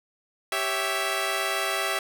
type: chord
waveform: 10% pulse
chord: C# diminished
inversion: second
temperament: equal with one note detuned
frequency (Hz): 392 / 556 / 659.3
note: G4 / C#5 / E5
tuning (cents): 0 / +5 / 0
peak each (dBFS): -22 / -24 / -19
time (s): 0.52-1.99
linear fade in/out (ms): 2
effects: none